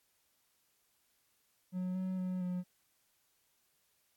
triangle tone with pitch steps, 183 / 186.4 / 183.8 / 180.1 Hz, F#3 / F#3 / F#3 / F#3, -19 / +13 / -11 / -46 cents, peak -32 dBFS, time 1.72-2.64 s, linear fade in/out 50 ms, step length 230 ms, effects white hiss -75 dBFS RMS until 4.16 s + AAC 64 kbps

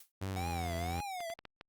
blue noise with exponential decay, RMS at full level -49 dBFS, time 0-0.12 s, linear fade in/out 5 ms, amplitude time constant 25 ms
sawtooth tone with pitch glide, 96.2 to 85.21 Hz, G2 to F2, -32 to -42 cents, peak -32 dBFS, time 0.21-1.01 s, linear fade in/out 10 ms, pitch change -210 cents, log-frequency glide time 0.33-0.45 s
square tone with vibrato, 740 Hz, F#5, in tune, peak -39 dBFS, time 0.36-1.34 s, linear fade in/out 5 ms, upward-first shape triangle, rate 1.9 Hz, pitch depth 210 cents each way
clicks, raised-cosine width 0.3 ms, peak -30 dBFS, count 6, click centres 1.001 / 1.205 / 1.301 / 1.39 / 1.453 / 1.611 s
effects Opus 48 kbps

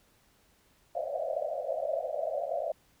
white band-pass noise, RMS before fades -33 dBFS, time 0.95-2.72 s, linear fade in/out 5 ms, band 530 to 690 Hz, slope 96 dB/octave, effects pink hiss -66 dBFS RMS until 3 s

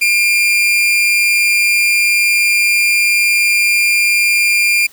40% pulse tone with amplitude modulation, 2393 Hz, D7, 32 cents sharp, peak -7 dBFS, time 0.01-4.87 s, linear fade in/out 10 ms, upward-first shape sine, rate 200 Hz, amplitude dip 50%, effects white hiss -44 dBFS RMS until 4.92 s

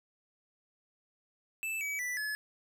square tone with pitch steps, 2637 / 2282 / 1975.5 / 1709.9 Hz, E7 / C#7 / B6 / A6, 0 / +50 / 0 / -50 cents, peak -34 dBFS, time 1.63-2.35 s, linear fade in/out 0 ms, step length 180 ms, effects none

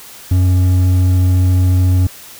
triangle tone with hard clipping, 91.4 Hz, F#2, 21 cents flat, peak -10 dBFS, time 0.31-2.07 s, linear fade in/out 5 ms, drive 9 dB, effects white hiss -36 dBFS RMS until 2.39 s

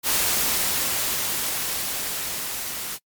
white noise with level ramp, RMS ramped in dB -21 to -31 dBFS, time 0.03-2.99 s, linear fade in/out 50 ms, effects noise-tail reverb RT60 0.1 s tail -26 dB re dry + MP3 96 kbps

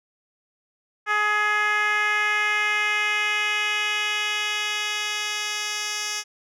10% pulse tone with band-pass filter sweep, 420 Hz, G#4, 19 cents sharp, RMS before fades -24 dBFS, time 1.06-6.24 s, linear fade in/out 50 ms, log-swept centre 1500 to 5000 Hz, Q 1.8, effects none

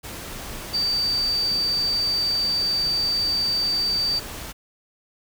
sine tone in noise, 4633 Hz, D8, 24 cents flat, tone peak -20 dBFS, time 0.73-4.2 s, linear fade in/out 20 ms, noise pink, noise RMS -35 dBFS, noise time 0.03-4.53 s, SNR +12 dB, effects none

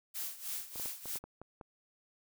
blue noise with tremolo, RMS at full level -38 dBFS, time 0.14-1.19 s, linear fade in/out 20 ms, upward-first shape sine, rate 3.2 Hz, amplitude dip 80%
clicks, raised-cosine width 1 ms, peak -33 dBFS, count 8, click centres 0.758 / 0.798 / 0.858 / 1.057 / 1.158 / 1.24 / 1.416 / 1.612 s
effects none

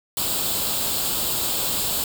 white noise with comb filter, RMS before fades -24 dBFS, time 0.17-2.04 s, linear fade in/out 2 ms, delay 0.25 ms, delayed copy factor +0.65, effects none

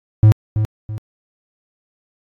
triangle tone with echo, 107.7 Hz, A2, 37 cents flat, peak -3 dBFS, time 0.23-0.32 s, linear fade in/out 0 ms, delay 330 ms, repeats 2, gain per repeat -9 dB, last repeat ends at 0.98 s, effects AAC 64 kbps

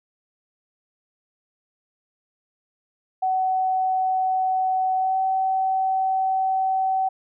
sine tone with pitch glide, 752 to 761.6 Hz, F#5 to F#5, +28 to +50 cents, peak -19 dBFS, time 3.22-7.09 s, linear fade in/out 10 ms, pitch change +22 cents, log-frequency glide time 4.96-5.18 s, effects none

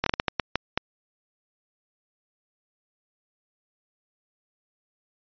slowing click train, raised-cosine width 0.3 ms, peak -6 dBFS, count 9, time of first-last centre 0.04-0.776 s, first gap 23 ms, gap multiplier 1.38, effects resampled to 11025 Hz

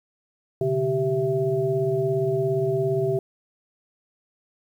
sine tone cluster, 127.7 / 145 / 388.3 / 662 Hz, C3 / D3 / G4 / E5, -42 / -22 / -16 / +7 cents, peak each -30 / -28 / -22 / -29 dBFS, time 0.61-3.19 s, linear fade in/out 2 ms, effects 9-bit

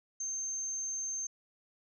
sine tone, 6320 Hz, G8, 13 cents sharp, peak -34 dBFS, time 0.2-1.27 s, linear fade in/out 5 ms, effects none

